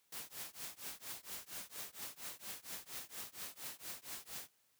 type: noise with tremolo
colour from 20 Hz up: white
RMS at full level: -44 dBFS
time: 0.12-4.49 s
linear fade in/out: 5 ms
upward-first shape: triangle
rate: 4.3 Hz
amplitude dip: 100%
effects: white hiss -75 dBFS RMS until 4.79 s + high-pass 60 Hz 12 dB/octave